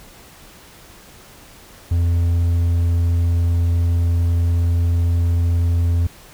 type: tone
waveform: triangle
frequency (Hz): 85.4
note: F2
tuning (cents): -38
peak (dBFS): -12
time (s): 1.91-6.07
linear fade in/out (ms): 5
effects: pink hiss -44 dBFS RMS until 6.33 s